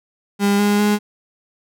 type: tone with pitch steps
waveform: 35% pulse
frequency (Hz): 201.6 / 205.3 / 207.9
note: G3 / G#3 / G#3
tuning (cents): +49 / -20 / +2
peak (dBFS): -12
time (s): 0.39-0.99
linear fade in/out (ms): 50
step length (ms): 200
effects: none